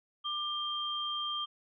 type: tone pair together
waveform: sine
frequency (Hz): 1191 / 3180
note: D6 / G7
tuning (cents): +24 / +24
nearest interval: octave + perfect fourth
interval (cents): 1700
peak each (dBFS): -37 / -34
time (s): 0.24-1.46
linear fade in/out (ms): 20
effects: none